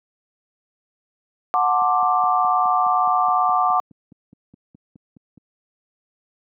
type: chord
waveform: sine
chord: D dominant seventh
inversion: first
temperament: just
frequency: 734.2 / 881 / 1057.2 / 1174.7 Hz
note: F#5 / A5 / C6 / D6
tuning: -14 / +2 / +18 / 0 cents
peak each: -19 / -25 / -25 / -19 dBFS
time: 1.54-3.8 s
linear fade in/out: 0 ms
type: click train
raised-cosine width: 5 ms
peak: -23 dBFS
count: 18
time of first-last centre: 1.82-5.376 s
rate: 4.78 Hz
effects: high-pass 300 Hz 12 dB/octave